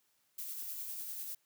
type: noise with tremolo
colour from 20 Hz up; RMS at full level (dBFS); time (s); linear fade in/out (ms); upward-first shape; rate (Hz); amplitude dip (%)
violet; -41; 0.38-1.35; 5; sine; 10; 30
effects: white hiss -75 dBFS RMS until 1.45 s + high-pass 80 Hz 12 dB/octave